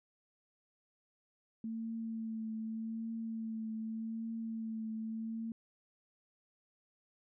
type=tone with vibrato; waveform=sine; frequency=223.6 Hz; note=A3; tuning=28 cents sharp; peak=-37 dBFS; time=1.64-5.52 s; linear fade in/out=2 ms; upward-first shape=triangle; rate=0.84 Hz; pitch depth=27 cents each way; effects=none